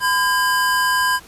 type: tone pair together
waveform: square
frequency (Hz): 1011 / 1615.1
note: B5 / G#6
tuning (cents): +40 / -49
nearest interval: minor sixth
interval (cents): 811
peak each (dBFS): -19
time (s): 0-1.2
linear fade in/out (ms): 50
effects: pink hiss -44 dBFS RMS until 1.27 s + resampled to 32000 Hz